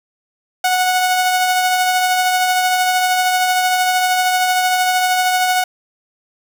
sawtooth tone with tremolo, 736 Hz, F#5, 9 cents flat, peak -8 dBFS, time 0.64-5.64 s, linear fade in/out 5 ms, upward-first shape triangle, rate 13 Hz, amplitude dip 35%, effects none

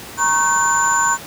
sine tone cluster, 940 / 1093 / 1526 / 7070 Hz, A#5 / C#6 / G6 / A8, +14 / -25 / -47 / +7 cents, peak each -19 dBFS, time 0.17-1.18 s, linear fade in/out 50 ms, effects pink hiss -34 dBFS RMS until 1.26 s + high-pass 100 Hz 12 dB/octave

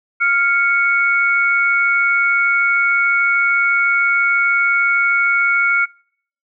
sine tone pair together, 1396.6 / 2217 Hz, F6 / C#7, 0 / 0 cents, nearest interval minor sixth, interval 800 cents, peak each -15 dBFS, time 0.2-5.86 s, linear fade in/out 20 ms, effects noise-tail reverb RT60 0.6 s tail -26 dB re dry

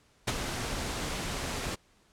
pink noise with ADSR envelope, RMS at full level -26 dBFS, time 0.27-1.76 s, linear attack 11 ms, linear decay 35 ms, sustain -8 dB, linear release 22 ms, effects pink hiss -65 dBFS RMS until 2.12 s + low-pass 9000 Hz 12 dB/octave

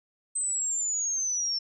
sine linear sweep, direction down, 8240 to 5370 Hz, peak -26 dBFS, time 0.35-1.59 s, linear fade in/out 10 ms, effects none

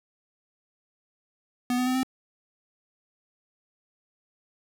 square tone with pitch steps, 246.9 / 251.2 / 255.6 / 260.1 Hz, B3 / B3 / C4 / C4, 0 / +30 / -40 / -10 cents, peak -24 dBFS, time 1.7-2.032 s, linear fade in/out 2 ms, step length 83 ms, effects 9-bit

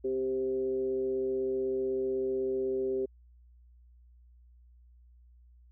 sine tone with frequency modulation, 392 Hz, G4, in tune, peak -28 dBFS, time 0.04-3.06 s, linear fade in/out 10 ms, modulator 132 Hz, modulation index 0.51, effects added 60 Hz sine -55 dBFS peak until 5.71 s

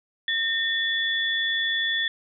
sine tone pair together, 1823 / 3441 Hz, A#6 / A7, -39 / -39 cents, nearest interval major seventh, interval 1100 cents, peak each -25 dBFS, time 0.28-2.08 s, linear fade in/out 2 ms, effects none

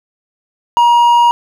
triangle tone with hard clipping, 951 Hz, A#5, 34 cents sharp, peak -7 dBFS, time 0.77-1.31 s, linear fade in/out 0 ms, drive 7 dB, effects none

